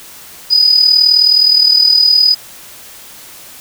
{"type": "tone with amplitude modulation", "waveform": "sine", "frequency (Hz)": 4969, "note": "D#8", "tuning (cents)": -3, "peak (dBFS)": -3, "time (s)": [0.5, 2.35], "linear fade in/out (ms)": 20, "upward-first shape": "sine", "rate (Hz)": 39.3, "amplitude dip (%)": 65, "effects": ["white hiss -35 dBFS RMS until 3.6 s"]}